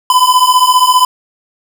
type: beating tone pair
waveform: square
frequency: 1000 / 1015 Hz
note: B5 / B5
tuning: +21 / +47 cents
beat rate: 15 Hz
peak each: -10 dBFS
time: 0.1-1.05 s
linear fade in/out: 2 ms
effects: none